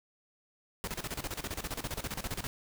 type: noise with tremolo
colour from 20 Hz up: pink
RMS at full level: -36 dBFS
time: 0.84-2.47 s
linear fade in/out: 0 ms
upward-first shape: square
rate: 15 Hz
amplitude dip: 80%
effects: none